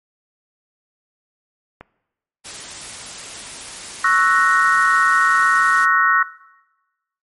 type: click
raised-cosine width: 0.5 ms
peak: -20 dBFS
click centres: 1.81 s
type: noise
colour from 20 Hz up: white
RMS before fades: -33 dBFS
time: 2.44-5.86 s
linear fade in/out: 20 ms
type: chord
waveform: sine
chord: F# dominant seventh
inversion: second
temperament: equal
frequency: 1108.7 / 1318.5 / 1480 / 1864.7 Hz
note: C#6 / E6 / F#6 / A#6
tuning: 0 / 0 / 0 / 0 cents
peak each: -18 dBFS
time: 4.04-6.23 s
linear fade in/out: 5 ms
effects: noise-tail reverb RT60 1.0 s tail -18 dB re dry + MP3 48 kbps